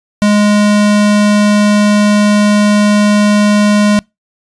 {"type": "tone", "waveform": "square", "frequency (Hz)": 207.7, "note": "G#3", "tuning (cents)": 0, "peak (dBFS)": -7, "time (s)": [0.22, 3.99], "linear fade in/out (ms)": 0, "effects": ["noise-tail reverb RT60 0.2 s tail -26 dB re dry", "resampled to 22050 Hz"]}